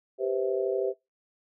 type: chord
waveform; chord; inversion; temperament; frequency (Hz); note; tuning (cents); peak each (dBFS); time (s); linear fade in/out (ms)
sine; C major seventh; second; just; 392.4 / 490.5 / 523.3 / 654.1; G4 / B4 / C5 / E5; +2 / -12 / 0 / -14; -28 / -34 / -31 / -34; 0.18-0.94; 50
effects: noise-tail reverb RT60 0.2 s tail -21 dB re dry